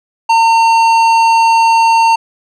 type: tone with tanh clipping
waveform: sine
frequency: 910 Hz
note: A#5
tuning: 42 cents flat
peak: -8 dBFS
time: 0.29-2.16 s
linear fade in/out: 10 ms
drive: 13 dB
effects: none